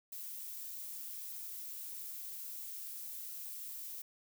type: noise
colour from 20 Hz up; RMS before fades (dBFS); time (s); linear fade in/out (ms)
violet; -45; 0.12-4.02; 5
effects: none